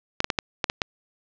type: clicks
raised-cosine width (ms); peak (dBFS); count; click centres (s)
0.2; -4; 7; 0.204 / 0.244 / 0.302 / 0.388 / 0.642 / 0.699 / 0.818
effects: low-pass 5000 Hz 12 dB/octave